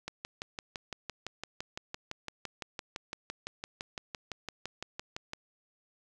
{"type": "click train", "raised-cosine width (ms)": 0.2, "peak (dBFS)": -20, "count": 32, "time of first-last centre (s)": [0.08, 5.334], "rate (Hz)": 5.9, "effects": []}